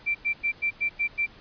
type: tone bursts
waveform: sine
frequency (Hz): 2349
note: D7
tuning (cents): 0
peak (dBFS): -22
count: 7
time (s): 0.06-1.266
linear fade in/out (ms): 20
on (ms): 90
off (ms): 96
effects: pink hiss -51 dBFS RMS until 1.4 s + resampled to 11025 Hz